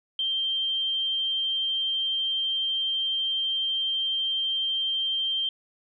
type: tone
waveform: sine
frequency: 3154 Hz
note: G7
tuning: 10 cents sharp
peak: -24 dBFS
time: 0.19-5.49 s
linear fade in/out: 2 ms
effects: none